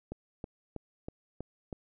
click train, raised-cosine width 2 ms, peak -25 dBFS, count 6, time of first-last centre 0.12-1.728 s, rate 3.11 Hz, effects none

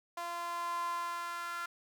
sawtooth tone with high-pass filter sweep, 344.1 Hz, F4, 26 cents flat, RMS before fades -38 dBFS, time 0.17-1.66 s, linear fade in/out 5 ms, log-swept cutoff 850 to 1300 Hz, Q 6.6, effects none

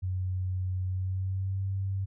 sine tone with pitch glide, 92.5 to 96.76 Hz, F#2 to G2, 0 to -22 cents, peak -28 dBFS, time 0.02-2.06 s, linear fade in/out 20 ms, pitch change +78 cents, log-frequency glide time 0.85-1.64 s, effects none

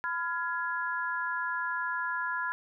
sine chord, F diminished, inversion second, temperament just, 1005.8 / 1396.9 / 1676.3 Hz, Cb6 / F6 / Ab6, +31 / 0 / +16 cents, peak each -34 dBFS, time 0.04-2.52 s, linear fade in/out 0 ms, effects none

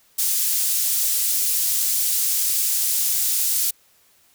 pink high-pass noise, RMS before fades -21 dBFS, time 0.18-3.71 s, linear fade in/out 10 ms, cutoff 7800 Hz, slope 12 dB/octave, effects white hiss -58 dBFS RMS until 4.34 s

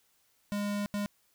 square tone bursts at uneven times, 204.6 Hz, G#3, 26 cents flat, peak -31 dBFS, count 2, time 0.52-0.86 / 0.94-1.06 s, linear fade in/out 0 ms, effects white hiss -70 dBFS RMS until 1.34 s

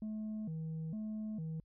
sine tone with vibrato, 185.6 Hz, F#3, 6 cents sharp, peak -35 dBFS, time 0.02-1.6 s, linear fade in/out 2 ms, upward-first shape square, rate 1.1 Hz, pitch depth 260 cents each way, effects tanh soft clip ceiling -37 dBFS + added 50 Hz sine -66 dBFS peak until 1.64 s

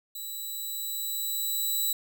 5% pulse tone with level ramp, 3935 Hz, B7, 7 cents flat, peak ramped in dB -28 to -17 dBFS, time 0.15-1.93 s, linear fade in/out 5 ms, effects none

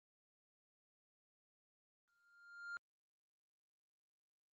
triangle tone with exponential growth, 1400 Hz, F6, 4 cents sharp, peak -40 dBFS, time 2.08-2.77 s, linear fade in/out 0 ms, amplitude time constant 150 ms, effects Opus 24 kbps

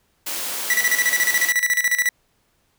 white high-pass noise, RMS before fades -27 dBFS, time 0.26-1.52 s, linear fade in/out 10 ms, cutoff 240 Hz, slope 12 dB/octave
45% pulse tone with tremolo, 1957 Hz, B6, 16 cents flat, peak -15 dBFS, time 0.7-2.09 s, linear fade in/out 2 ms, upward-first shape square, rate 14 Hz, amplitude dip 75%
effects pink hiss -65 dBFS RMS until 2.78 s

